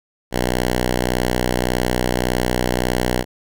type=tone; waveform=5% pulse; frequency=61.74 Hz; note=B1; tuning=in tune; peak=-6 dBFS; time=0.31-3.25 s; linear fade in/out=50 ms; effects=none